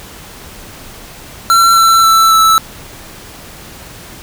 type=tone with pitch steps; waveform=square; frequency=1354 / 1340.8 / 1327.7 / 1314.7 Hz; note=E6 / E6 / E6 / E6; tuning=+46 / +29 / +12 / -5 cents; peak=-6 dBFS; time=1.5-2.58 s; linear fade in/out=0 ms; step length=270 ms; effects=pink hiss -33 dBFS RMS until 4.22 s